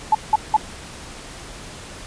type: tone bursts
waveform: sine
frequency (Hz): 864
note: A5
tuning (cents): -32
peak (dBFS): -10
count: 3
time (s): 0.12-0.567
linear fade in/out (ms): 5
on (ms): 29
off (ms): 180
effects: pink hiss -37 dBFS RMS until 2.06 s + resampled to 22050 Hz